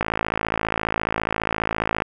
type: click train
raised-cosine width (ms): 0.5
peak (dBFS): -6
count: 111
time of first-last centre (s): 0.01-2.021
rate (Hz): 54.7
effects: none